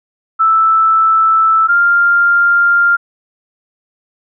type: tone pair in turn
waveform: sine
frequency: 1318.5 / 1396.9 Hz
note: E6 / F6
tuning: 0 / 0 cents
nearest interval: minor second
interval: 100 cents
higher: second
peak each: -7 dBFS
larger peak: neither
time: 0.39-1.68 / 1.68-2.97 s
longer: neither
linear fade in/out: 20 ms
effects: none